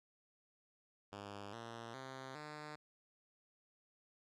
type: tone with pitch steps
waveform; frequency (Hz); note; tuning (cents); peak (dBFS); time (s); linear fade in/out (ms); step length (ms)
5% pulse; 101.3 / 115.69 / 132.13 / 150.9; G#2 / A#2 / C3 / D3; -43 / -13 / +17 / +47; -36; 1.12-2.76; 10; 410
effects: low-pass 6000 Hz 12 dB/octave